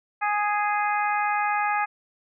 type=harmonic tone; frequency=415.3 Hz; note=G#4; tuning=in tune; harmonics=2 / 3 / 4 / 5 / 6; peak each=-24 / -28 / -30 / -32 / -34 dBFS; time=0.21-1.86 s; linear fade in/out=20 ms; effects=none